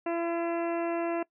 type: harmonic tone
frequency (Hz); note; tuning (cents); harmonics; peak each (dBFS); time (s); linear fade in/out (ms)
338.1; E4; +44; 1 / 2 / 3 / 4 / 5 / 6 / 7 / 8; -30 / -32 / -40 / -43 / -45 / -47 / -49 / -46; 0.06-1.23; 5
effects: noise-tail reverb RT60 0.1 s tail -22 dB re dry